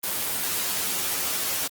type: noise with comb filter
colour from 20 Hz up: white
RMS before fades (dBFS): -27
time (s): 0.03-1.68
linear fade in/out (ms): 10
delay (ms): 11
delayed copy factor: +0.8
effects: high-pass 100 Hz 12 dB/octave + Opus 24 kbps